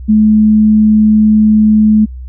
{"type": "tone", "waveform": "sine", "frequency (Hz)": 214.6, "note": "A3", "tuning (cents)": -43, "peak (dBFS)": -4, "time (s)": [0.08, 2.06], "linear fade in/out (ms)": 20, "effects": ["added 63 Hz sine -23 dBFS peak until 2.28 s"]}